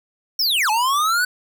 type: linear two-way sweep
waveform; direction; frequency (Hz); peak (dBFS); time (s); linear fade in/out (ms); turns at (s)
square; down then up; 5588 to 836 to 1512; -17; 0.39-1.25; 5; 0.7
effects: none